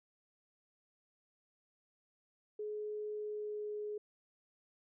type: tone with pitch glide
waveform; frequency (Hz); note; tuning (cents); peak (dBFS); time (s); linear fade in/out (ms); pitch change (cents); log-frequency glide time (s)
sine; 422.6 to 419.7; G#4 to G#4; +30 to +18; -38; 2.59-3.98; 5; -12; 3.13-3.73
effects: none